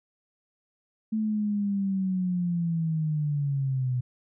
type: linear sweep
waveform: sine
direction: down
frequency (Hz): 220 to 123.47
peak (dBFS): -24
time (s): 1.12-4.01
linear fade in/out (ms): 10
effects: none